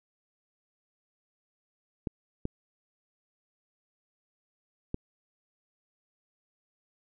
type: clicks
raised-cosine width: 3 ms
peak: -18 dBFS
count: 3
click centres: 2.072 / 2.454 / 4.944 s
effects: none